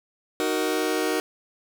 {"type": "chord", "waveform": "sawtooth", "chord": "D# minor", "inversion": "none", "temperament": "just", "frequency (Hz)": [311.1, 373.4, 466.7], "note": ["D#4", "F#4", "A#4"], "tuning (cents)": [0, 16, 2], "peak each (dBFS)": -23, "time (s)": [0.4, 1.2], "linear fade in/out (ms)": 0, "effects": []}